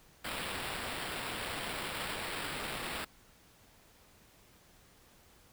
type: noise with sample-and-hold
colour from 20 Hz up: violet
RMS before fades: -39 dBFS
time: 0.24-3.05 s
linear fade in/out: 10 ms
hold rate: 6300 Hz
effects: pink hiss -62 dBFS RMS until 5.52 s